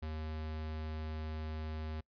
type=tone; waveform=square; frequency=78.1 Hz; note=D#2; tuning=7 cents sharp; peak=-39 dBFS; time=0.02-2.01 s; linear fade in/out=10 ms; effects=noise-tail reverb RT60 0.1 s tail -25 dB re dry + resampled to 11025 Hz